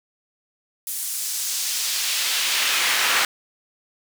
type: noise with high-pass filter sweep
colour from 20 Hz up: brown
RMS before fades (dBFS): -23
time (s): 0.87-3.25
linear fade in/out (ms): 2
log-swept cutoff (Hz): 9700 to 1600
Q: 0.97
effects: none